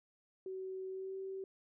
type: tone with pitch glide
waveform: sine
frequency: 377.6 to 384 Hz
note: F#4 to G4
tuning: +35 to -36 cents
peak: -40 dBFS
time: 0.46-1.44 s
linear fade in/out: 2 ms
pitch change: +29 cents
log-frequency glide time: 0.88-1.16 s
effects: none